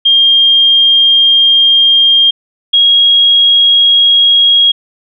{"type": "tone pair in turn", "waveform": "sine", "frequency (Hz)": [3213, 3288], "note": ["G7", "G#7"], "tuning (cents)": [42, -18], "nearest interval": "unison", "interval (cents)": 40, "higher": "second", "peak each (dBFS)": -4, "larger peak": "neither", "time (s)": [[0.05, 2.31], [2.73, 4.72]], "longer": "first", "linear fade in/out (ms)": 10, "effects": []}